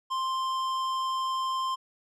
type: tone with tanh clipping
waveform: triangle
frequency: 1048 Hz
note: C6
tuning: 2 cents sharp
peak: -29 dBFS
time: 0.1-1.76 s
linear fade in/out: 20 ms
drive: 17 dB
effects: none